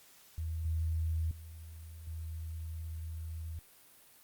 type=tone with level steps; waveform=sine; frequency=80.7 Hz; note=E2; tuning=36 cents flat; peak=-34 / -30 / -45 / -38 dBFS; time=0.38-3.59 s; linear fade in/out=0 ms; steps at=0.65 / 1.31 / 2.07 s; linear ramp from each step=2 ms; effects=white hiss -60 dBFS RMS until 4.23 s + Opus 48 kbps